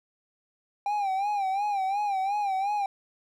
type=tone with vibrato; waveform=triangle; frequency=796 Hz; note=G5; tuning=26 cents sharp; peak=-23 dBFS; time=0.86-2.86 s; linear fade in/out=2 ms; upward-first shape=sine; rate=2.8 Hz; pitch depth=88 cents each way; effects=none